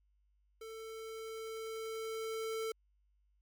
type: tone with level ramp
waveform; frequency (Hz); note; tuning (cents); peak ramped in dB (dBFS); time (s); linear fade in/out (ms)
square; 444.8; A4; +19; -46 to -36; 0.61-2.72; 5
effects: added 50 Hz sine -70 dBFS peak until 3.41 s + MP3 96 kbps